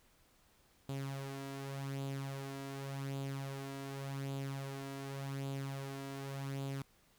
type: tone with flanger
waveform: sawtooth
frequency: 137.1 Hz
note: C#3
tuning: 19 cents flat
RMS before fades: -42 dBFS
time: 0.89-6.82 s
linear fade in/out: 2 ms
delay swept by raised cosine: 0.26 to 3.06 ms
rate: 0.87 Hz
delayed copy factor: +0.55
effects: pink hiss -69 dBFS RMS until 7.18 s